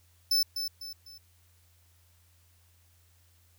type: tone with echo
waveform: 45% pulse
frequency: 5274 Hz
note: E8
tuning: in tune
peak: -23 dBFS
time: 0.31-0.43 s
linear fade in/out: 5 ms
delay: 250 ms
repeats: 3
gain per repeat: -8 dB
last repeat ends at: 1.18 s
effects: added 86 Hz sine -62 dBFS peak until 3.58 s + white hiss -67 dBFS RMS until 3.58 s